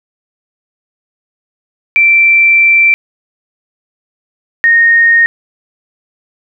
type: tone pair in turn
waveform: sine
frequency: 2344 / 1852.4 Hz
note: D7 / A#6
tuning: -4 / -11 cents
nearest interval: major third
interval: 407 cents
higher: first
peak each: -4 dBFS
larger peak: neither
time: 1.96-2.94 / 4.64-5.26 s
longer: first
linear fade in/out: 0 ms
effects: none